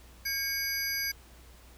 sine tone cluster, 1620 / 2230 / 4850 / 6000 / 11550 Hz, G#6 / C#7 / D#8 / F#8 / F#9, -43 / +10 / -45 / +23 / -43 cents, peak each -37 / -36 / -34 / -38 / -37 dBFS, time 0.25-1.12 s, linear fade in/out 10 ms, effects added 60 Hz sine -53 dBFS peak until 1.77 s + pink hiss -57 dBFS RMS until 1.77 s

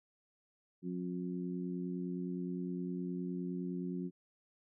harmonic tone, 89.7 Hz, F2, 47 cents sharp, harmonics 2 / 3 / 4, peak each -38 / -42 / -44 dBFS, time 0.82-4.11 s, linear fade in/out 50 ms, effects none

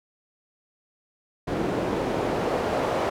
pink noise with band-pass filter sweep, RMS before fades -26 dBFS, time 1.47-3.1 s, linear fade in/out 10 ms, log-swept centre 360 to 610 Hz, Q 1.1, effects none

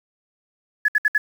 sine tone bursts, 1700 Hz, G#6, 40 cents sharp, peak -14 dBFS, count 4, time 0.85-1.18 s, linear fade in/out 5 ms, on 33 ms, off 66 ms, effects 7-bit

